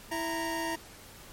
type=tone pair together; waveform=25% pulse; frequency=329.6 / 929 Hz; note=E4 / A#5; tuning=0 / -6 cents; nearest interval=octave + tritone; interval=1794 cents; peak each=-30 / -30 dBFS; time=0.11-0.76 s; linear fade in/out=10 ms; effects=pink hiss -50 dBFS RMS until 1.32 s + MP3 64 kbps